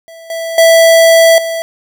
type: tone with level steps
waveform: square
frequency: 659.3 Hz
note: E5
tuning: in tune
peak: -32 / -18 / -4 / -16 dBFS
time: 0.08-1.62 s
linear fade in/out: 0 ms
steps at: 0.3 / 0.58 / 1.38 s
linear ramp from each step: 2 ms
effects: none